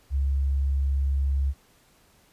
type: tone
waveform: sine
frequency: 68.7 Hz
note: C#2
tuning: 15 cents flat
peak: -21 dBFS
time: 0.1-1.54 s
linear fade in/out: 50 ms
effects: pink hiss -60 dBFS RMS until 2.32 s + resampled to 32000 Hz